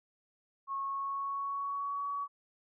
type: tone with pitch glide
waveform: sine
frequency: 1095 to 1131 Hz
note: C#6 to C#6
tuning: -22 to +34 cents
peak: -33 dBFS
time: 0.67-2.28 s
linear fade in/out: 50 ms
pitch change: +56 cents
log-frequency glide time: 0.79-2.09 s
effects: none